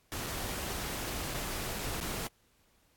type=noise with dropouts; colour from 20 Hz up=pink; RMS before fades=-37 dBFS; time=0.12-2.27 s; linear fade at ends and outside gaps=0 ms; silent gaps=0.262-0.266 / 1.34-1.344 / 1.787-1.792 / 2.002-2.011 s; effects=pink hiss -69 dBFS RMS until 2.96 s + AAC 64 kbps